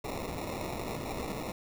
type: noise with sample-and-hold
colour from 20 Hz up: white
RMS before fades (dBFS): -37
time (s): 0.04-1.52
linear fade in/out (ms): 5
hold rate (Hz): 1575
effects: none